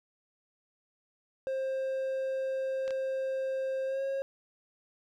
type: tone with pitch glide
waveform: triangle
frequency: 530 to 542.7 Hz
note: C5 to C#5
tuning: +22 to -37 cents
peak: -28 dBFS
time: 1.47-4.22 s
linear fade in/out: 0 ms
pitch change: +41 cents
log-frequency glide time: 3.86-4.02 s
type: clicks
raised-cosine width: 0.2 ms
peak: -26 dBFS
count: 2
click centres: 2.879 / 2.907 s
effects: none